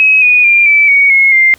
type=tone with pitch steps; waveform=sine; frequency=2551 / 2470 / 2391 / 2315 / 2241 / 2170 / 2101 Hz; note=D#7 / D#7 / D7 / D7 / C#7 / C#7 / C7; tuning=+43 / -13 / +30 / -25 / +18 / -37 / +7 cents; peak=-4 dBFS; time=0-1.54 s; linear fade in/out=0 ms; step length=220 ms; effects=pink hiss -44 dBFS RMS until 1.58 s